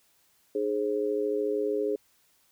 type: tone with amplitude modulation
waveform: sine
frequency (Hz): 418.2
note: G#4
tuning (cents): +12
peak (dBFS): -21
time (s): 0.55-1.96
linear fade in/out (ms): 5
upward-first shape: sine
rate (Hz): 113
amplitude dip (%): 95
effects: white hiss -66 dBFS RMS until 2.51 s